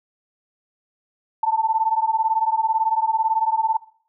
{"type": "beating tone pair", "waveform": "sine", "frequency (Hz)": [880, 898], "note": ["A5", "A5"], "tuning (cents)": [0, 35], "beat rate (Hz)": 18, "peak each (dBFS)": -20, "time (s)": [1.43, 3.77], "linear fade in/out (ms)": 5, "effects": ["noise-tail reverb RT60 0.5 s tail -19 dB re dry"]}